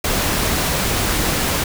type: noise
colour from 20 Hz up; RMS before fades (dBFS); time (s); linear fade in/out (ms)
pink; -19; 0.04-1.64; 5
effects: none